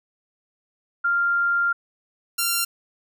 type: tone pair in turn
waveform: sine / 5% pulse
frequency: 1394 / 1380.4 Hz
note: F6 / F6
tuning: -4 / -21 cents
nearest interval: unison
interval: 17 cents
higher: first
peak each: -18 / -9 dBFS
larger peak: second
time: 1.04-1.73 / 2.38-2.65 s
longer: first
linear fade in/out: 10 ms
effects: none